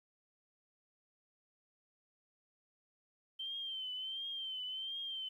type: tone with vibrato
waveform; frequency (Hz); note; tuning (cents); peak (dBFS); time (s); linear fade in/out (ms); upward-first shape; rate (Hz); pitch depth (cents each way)
sine; 3116; G7; -11; -39; 3.39-5.29; 10; triangle; 1.4; 76
effects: 12-bit